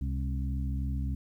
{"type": "harmonic tone with a mistuned harmonic", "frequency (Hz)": 68, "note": "C#2", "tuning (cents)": -33, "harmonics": [1, 2, 3, 4], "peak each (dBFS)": [-30, -36, -40, -42], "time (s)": [0.01, 1.15], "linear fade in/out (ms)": 5, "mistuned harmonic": 2, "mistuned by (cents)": -65, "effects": ["11-bit"]}